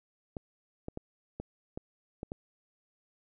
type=clicks; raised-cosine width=2 ms; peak=-24 dBFS; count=7; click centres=0.368 / 0.884 / 0.974 / 1.4 / 1.775 / 2.231 / 2.319 s; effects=none